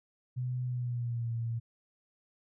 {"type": "tone with pitch glide", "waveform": "sine", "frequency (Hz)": [125.5, 115.75], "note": ["B2", "A#2"], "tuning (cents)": [28, -12], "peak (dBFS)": -31, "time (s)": [0.36, 1.6], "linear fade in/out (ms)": 20, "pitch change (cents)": -140, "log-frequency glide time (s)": [0.64, 1.32], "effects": []}